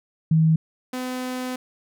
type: tone pair in turn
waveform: sine / sawtooth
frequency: 159.8 / 253.7 Hz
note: D#3 / B3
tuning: +47 / +47 cents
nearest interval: minor sixth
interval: 800 cents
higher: second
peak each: -14 / -23 dBFS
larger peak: first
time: 0.31-0.56 / 0.93-1.56 s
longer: second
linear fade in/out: 5 ms
effects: none